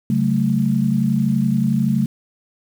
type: chord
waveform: sine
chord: F# minor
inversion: second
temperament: equal with one note detuned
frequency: 138.59 / 188.45 / 220 Hz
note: C#3 / F#3 / A3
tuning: 0 / +32 / 0 cents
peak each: -20 / -20 / -18 dBFS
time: 0.1-2.06 s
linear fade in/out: 2 ms
effects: 7-bit